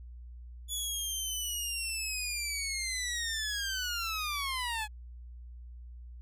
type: linear sweep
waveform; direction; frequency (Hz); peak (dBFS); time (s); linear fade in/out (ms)
15% pulse; down; 3437 to 835; -26; 0.68-4.88; 50
effects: added 60 Hz sine -44 dBFS peak until 6.21 s + resampled to 32000 Hz